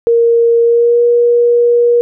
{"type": "tone with pitch glide", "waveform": "sine", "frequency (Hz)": [466.2, 477.1], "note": ["A#4", "A#4"], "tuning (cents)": [0, 40], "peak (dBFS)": -6, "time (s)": [0.07, 2.01], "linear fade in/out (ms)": 0, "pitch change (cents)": 40, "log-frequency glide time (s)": [0.61, 1.03], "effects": []}